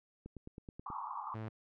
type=click train; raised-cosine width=3 ms; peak=-34 dBFS; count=7; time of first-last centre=0.26-0.902 s; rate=9.34 Hz
type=band-pass noise; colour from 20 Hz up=white; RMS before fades=-42 dBFS; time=0.86-1.35 s; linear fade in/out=5 ms; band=820 to 1200 Hz; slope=96 dB/octave
type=tone; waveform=sawtooth; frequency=110 Hz; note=A2; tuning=in tune; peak=-36 dBFS; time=1.34-1.49 s; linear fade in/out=10 ms
effects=low-pass 2000 Hz 12 dB/octave